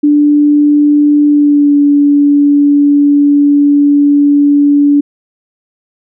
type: tone with pitch glide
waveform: sine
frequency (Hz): 293.7 to 287.8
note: D4 to D4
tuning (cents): 0 to -35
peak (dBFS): -4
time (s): 0.03-5.01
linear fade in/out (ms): 10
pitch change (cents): -35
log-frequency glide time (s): 1.27-1.76
effects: none